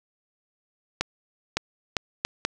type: accelerating click train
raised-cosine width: 0.2 ms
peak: -6 dBFS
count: 5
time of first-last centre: 1.01-2.45 s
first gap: 560 ms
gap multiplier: 0.71
effects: none